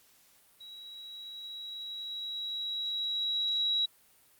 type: tone with level ramp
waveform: sine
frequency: 3876 Hz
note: B7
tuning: 33 cents flat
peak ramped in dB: -45 to -25 dBFS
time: 0.6-3.86 s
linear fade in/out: 10 ms
effects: white hiss -63 dBFS RMS until 4.39 s + Opus 48 kbps